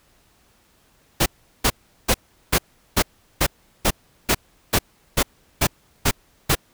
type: noise bursts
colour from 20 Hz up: pink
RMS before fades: -17 dBFS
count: 13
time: 1.2-6.553 s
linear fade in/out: 10 ms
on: 61 ms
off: 380 ms
effects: pink hiss -59 dBFS RMS until 6.73 s